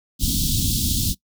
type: band-stop noise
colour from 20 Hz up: pink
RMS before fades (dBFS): -21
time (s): 0.19-1.15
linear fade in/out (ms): 50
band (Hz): 290 to 3300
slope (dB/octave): 48
effects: noise-tail reverb RT60 0.1 s tail -21 dB re dry